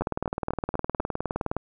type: two click trains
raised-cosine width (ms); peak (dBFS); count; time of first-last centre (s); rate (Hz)
1; -13 / -13; 31 / 5; 0.02-1.566 / 0.01-1.003; 19.4 / 4.03
effects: none